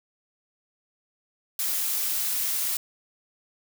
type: noise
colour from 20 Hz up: blue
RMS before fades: -27 dBFS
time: 1.59-2.77 s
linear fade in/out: 2 ms
effects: none